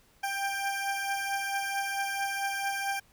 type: beating tone pair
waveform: 20% pulse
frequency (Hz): 790 / 794.5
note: G5 / G5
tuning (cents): +13 / +23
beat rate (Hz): 4.5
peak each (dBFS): -26 / -31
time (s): 0.23-3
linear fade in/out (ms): 10
effects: pink hiss -63 dBFS RMS until 3.12 s